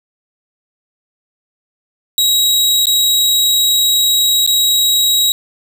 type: tone with dropouts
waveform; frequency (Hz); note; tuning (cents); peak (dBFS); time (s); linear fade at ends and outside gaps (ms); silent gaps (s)
sawtooth; 3832; A#7; +47; -7; 2.18-5.32; 1; 2.856-2.869 / 4.464-4.475
effects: none